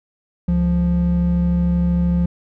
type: tone pair together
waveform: triangle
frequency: 69.3 / 174.74 Hz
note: C#2 / F3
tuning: 0 / +1 cents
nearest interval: octave + major third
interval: 1601 cents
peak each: -18 / -13 dBFS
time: 0.48-2.26 s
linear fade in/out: 5 ms
effects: tanh soft clip ceiling -6 dBFS